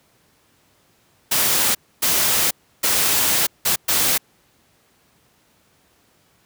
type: noise bursts at uneven times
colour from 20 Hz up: white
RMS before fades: -18 dBFS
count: 5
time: 1.31-1.75 / 2.02-2.51 / 2.83-3.47 / 3.65-3.76 / 3.88-4.18 s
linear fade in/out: 10 ms
effects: pink hiss -59 dBFS RMS until 6.45 s + high-pass 80 Hz 12 dB/octave